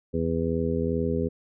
harmonic tone, 82.41 Hz, E2, in tune, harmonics 1 / 2 / 3 / 4 / 5 / 6, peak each -31 / -30 / -29 / -38 / -29 / -31 dBFS, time 0.13-1.29 s, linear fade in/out 20 ms, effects none

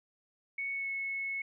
sine tone with pitch glide, 2218 to 2195 Hz, C#7 to C#7, 0 to -18 cents, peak -33 dBFS, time 0.58-1.42 s, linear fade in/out 5 ms, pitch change -18 cents, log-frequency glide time 0.72-0.89 s, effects none

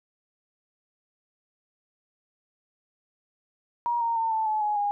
sine tone with pitch steps, 950 / 926.7 / 904 / 881.8 / 860.2 / 839.1 / 818.5 Hz, A#5 / A#5 / A5 / A5 / A5 / G#5 / G#5, +33 / -10 / +47 / +4 / -39 / +18 / -25 cents, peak -23 dBFS, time 3.86-4.91 s, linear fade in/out 0 ms, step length 150 ms, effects none

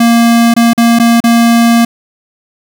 square tone with dropouts, 233.1 Hz, A#3, in tune, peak -5 dBFS, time 0-1.85 s, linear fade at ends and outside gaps 5 ms, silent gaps 0.54-0.564 / 0.734-0.777 / 0.989-0.997 / 1.204-1.239 s, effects none

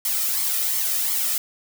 blue noise with flanger, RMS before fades -23 dBFS, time 0.05-1.38 s, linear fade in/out 2 ms, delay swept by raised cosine 0.93 to 1.65 ms, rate 2.8 Hz, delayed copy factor +0.6, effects none

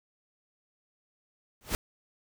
pink noise with exponential growth, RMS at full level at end -26 dBFS, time 1.61-1.75 s, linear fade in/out 0 ms, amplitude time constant 30 ms, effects none

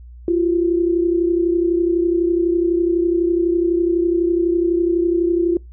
sine tone pair together, 341 / 373 Hz, F4 / F#4, -41 / +14 cents, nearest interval major second, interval 155 cents, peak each -15 / -21 dBFS, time 0.28-5.57 s, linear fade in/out 2 ms, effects noise-tail reverb RT60 0.2 s tail -26 dB re dry + added 60 Hz sine -36 dBFS peak until 5.72 s

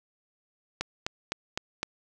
click train, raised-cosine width 0.2 ms, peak -12 dBFS, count 5, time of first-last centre 0.81-1.83 s, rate 3.92 Hz, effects none

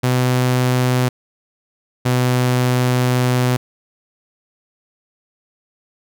sawtooth tone pair in turn, 126.2 / 125.4 Hz, B2 / B2, +38 / +27 cents, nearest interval unison, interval 11 cents, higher first, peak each -10 dBFS, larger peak neither, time 0.03-1.09 / 2.05-3.57 s, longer second, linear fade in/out 10 ms, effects none

